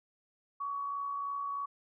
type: tone with amplitude modulation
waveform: sine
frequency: 1126 Hz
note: C#6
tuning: 27 cents sharp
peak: -32 dBFS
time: 0.6-1.66 s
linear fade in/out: 10 ms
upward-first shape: sine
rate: 63.1 Hz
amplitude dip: 35%
effects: none